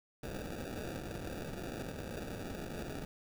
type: noise with sample-and-hold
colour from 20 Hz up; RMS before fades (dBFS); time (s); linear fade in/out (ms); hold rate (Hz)
white; -42; 0.23-3.05; 2; 1050
effects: none